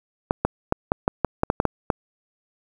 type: clicks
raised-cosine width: 1 ms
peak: -4 dBFS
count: 11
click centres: 0.309 / 0.45 / 0.724 / 0.919 / 1.079 / 1.247 / 1.434 / 1.501 / 1.601 / 1.653 / 1.902 s
effects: 7-bit